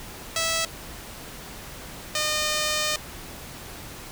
5% pulse tone pair in turn, 655 / 609.6 Hz, E5 / D#5, -11 / -36 cents, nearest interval minor second, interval 125 cents, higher first, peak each -12 dBFS, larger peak neither, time 0.36-0.65 / 2.15-2.96 s, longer second, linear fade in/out 2 ms, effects pink hiss -40 dBFS RMS until 4.11 s

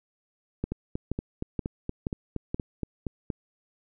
two click trains, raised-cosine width 3 ms, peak -15 / -17 dBFS, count 5 / 12, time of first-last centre 0.64-2.545 / 0.72-3.302 s, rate 2.1 / 4.26 Hz, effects none

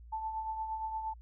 sine tone with tremolo, 880 Hz, A5, in tune, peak -32 dBFS, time 0.12-1.14 s, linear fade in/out 10 ms, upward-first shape triangle, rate 8.6 Hz, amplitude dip 55%, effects added 58 Hz sine -49 dBFS peak until 1.21 s

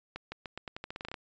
accelerating click train, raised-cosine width 0.3 ms, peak -23 dBFS, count 14, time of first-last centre 0.16-1.142 s, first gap 160 ms, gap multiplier 0.86, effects resampled to 16000 Hz

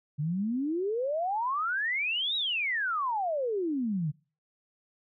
sine exponential two-way sweep, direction up then down, 141.3 to 3900 to 141.3 Hz, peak -27 dBFS, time 0.18-4.12 s, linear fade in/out 20 ms, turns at 2.36 s, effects noise-tail reverb RT60 0.4 s tail -25 dB re dry

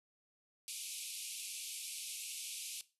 white band-pass noise, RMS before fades -45 dBFS, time 0.68-2.81 s, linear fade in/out 0 ms, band 2300 to 12000 Hz, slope 96 dB/octave, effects noise-tail reverb RT60 0.3 s tail -17 dB re dry

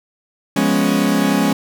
40% pulse chord, C# dominant seventh, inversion first, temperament equal, 174.61 / 207.7 / 246.9 / 277.2 Hz, E#3 / G#3 / B3 / C#4, 0 / 0 / 0 / 0 cents, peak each -21 / -17 / -21 / -17 dBFS, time 0.56-1.53 s, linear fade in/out 5 ms, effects none

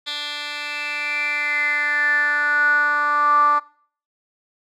10% pulse tone with band-pass filter sweep, 293.7 Hz, D4, in tune, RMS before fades -20 dBFS, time 0.06-3.6 s, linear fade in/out 20 ms, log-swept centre 3400 to 1100 Hz, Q 9.4, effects noise-tail reverb RT60 0.5 s tail -22 dB re dry

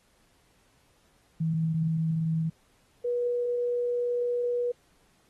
sine tone pair in turn, 161.4 / 484.8 Hz, E3 / B4, -36 / -32 cents, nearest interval octave + perfect fifth, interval 1904 cents, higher second, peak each -24 / -25 dBFS, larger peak first, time 1.4-2.5 / 3.04-4.72 s, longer second, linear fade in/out 10 ms, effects pink hiss -66 dBFS RMS until 5.29 s + AAC 32 kbps

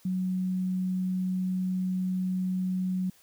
sine tone, 185 Hz, F#3, in tune, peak -26 dBFS, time 0.05-3.1 s, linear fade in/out 5 ms, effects white hiss -60 dBFS RMS until 3.22 s

